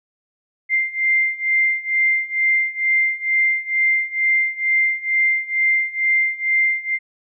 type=beating tone pair; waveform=sine; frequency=2093 / 2095.2 Hz; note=C7 / C7; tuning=0 / +2 cents; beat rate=2.2 Hz; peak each=-20 / -18 dBFS; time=0.69-6.99 s; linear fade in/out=50 ms; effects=none